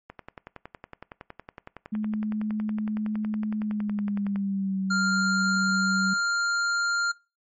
click train, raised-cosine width 0.5 ms, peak -24 dBFS, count 47, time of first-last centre 0.1-4.359 s, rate 10.8 Hz
sine tone with pitch glide, 213.6 to 191.4 Hz, G#3 to G3, +49 to -41 cents, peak -25 dBFS, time 1.92-6.14 s, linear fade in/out 10 ms, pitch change -190 cents, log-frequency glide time 3.59-4.8 s
square tone, 1396.9 Hz, F6, in tune, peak -24 dBFS, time 4.9-7.12 s, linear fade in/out 10 ms
effects noise-tail reverb RT60 0.3 s tail -22 dB re dry + MP3 32 kbps

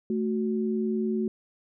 sine tone pair together, 220 / 370 Hz, A3 / F#4, 0 / 0 cents, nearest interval major sixth, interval 900 cents, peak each -26 / -29 dBFS, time 0.1-1.28 s, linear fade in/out 2 ms, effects none

